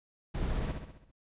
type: noise with echo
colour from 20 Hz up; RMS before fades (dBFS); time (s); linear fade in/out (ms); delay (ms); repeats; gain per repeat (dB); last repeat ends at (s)
brown; -32; 0.34-0.72; 10; 66; 6; -5; 1.116
effects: resampled to 8000 Hz